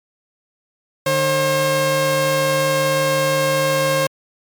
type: tone pair together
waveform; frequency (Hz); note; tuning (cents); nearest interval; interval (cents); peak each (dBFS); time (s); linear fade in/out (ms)
sawtooth; 150.5 / 536.3; D3 / C5; +43 / +43; octave + minor seventh; 2200; -19 / -12; 1.06-4.07; 5
effects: MP3 96 kbps